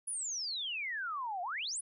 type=exponential two-way sweep; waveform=sine; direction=down then up; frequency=10548 to 688 to 10548 Hz; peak=-35 dBFS; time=0.07-1.81 s; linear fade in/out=10 ms; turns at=1.42 s; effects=none